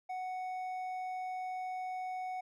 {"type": "tone with hard clipping", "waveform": "sine", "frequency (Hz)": 741, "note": "F#5", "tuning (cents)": 2, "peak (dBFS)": -38, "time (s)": [0.09, 2.41], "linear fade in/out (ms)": 10, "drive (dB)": 5, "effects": []}